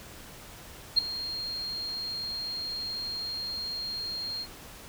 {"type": "tone with ADSR envelope", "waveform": "sine", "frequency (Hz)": 4224, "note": "C8", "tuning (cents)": 16, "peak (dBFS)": -15, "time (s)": [0.96, 4.47], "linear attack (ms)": 23, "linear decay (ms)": 8, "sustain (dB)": -17, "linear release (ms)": 56, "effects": ["pink hiss -47 dBFS RMS until 4.88 s"]}